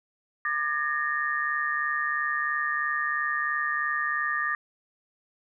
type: tone cluster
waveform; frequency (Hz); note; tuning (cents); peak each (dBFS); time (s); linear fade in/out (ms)
sine; 1197 / 1698 / 1841; D6 / G#6 / A#6; +33 / +38 / -22; -29 / -32 / -28; 0.45-4.55; 2
effects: none